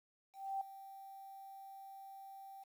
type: tone with ADSR envelope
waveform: sine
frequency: 780 Hz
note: G5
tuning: 9 cents flat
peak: -35 dBFS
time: 0.33-2.64 s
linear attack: 280 ms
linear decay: 5 ms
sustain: -15 dB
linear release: 12 ms
effects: 11-bit